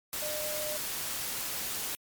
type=tone in noise; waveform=sine; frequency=605 Hz; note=D#5; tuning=49 cents flat; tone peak=-36 dBFS; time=0.22-0.77 s; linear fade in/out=0 ms; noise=white; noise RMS=-35 dBFS; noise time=0.13-1.95 s; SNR=-4 dB; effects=MP3 96 kbps